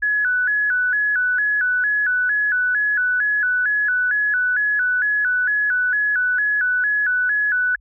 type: tone with vibrato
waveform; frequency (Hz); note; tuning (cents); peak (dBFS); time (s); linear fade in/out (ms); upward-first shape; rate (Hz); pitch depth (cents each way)
sine; 1586; G6; +20; -16; 0.02-7.76; 10; square; 2.2; 110
effects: added 50 Hz sine -51 dBFS peak until 7.8 s